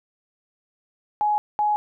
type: tone pair in turn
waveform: sine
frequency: 839 / 839 Hz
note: G#5 / G#5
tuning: +17 / +17 cents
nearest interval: unison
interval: 0 cents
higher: neither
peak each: -18 dBFS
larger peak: neither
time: 1.21-1.38 / 1.59-1.76 s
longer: neither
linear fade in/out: 0 ms
effects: none